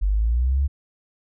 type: linear sweep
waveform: sine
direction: up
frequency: 46.53 to 71.8 Hz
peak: -17 dBFS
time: 0.01-0.68 s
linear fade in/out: 20 ms
effects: none